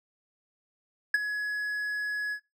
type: tone with ADSR envelope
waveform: triangle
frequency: 1685 Hz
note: G#6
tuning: 25 cents sharp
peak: -15 dBFS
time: 1.14-2.4 s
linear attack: 4 ms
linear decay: 23 ms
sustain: -12 dB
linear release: 78 ms
effects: noise-tail reverb RT60 0.2 s tail -21 dB re dry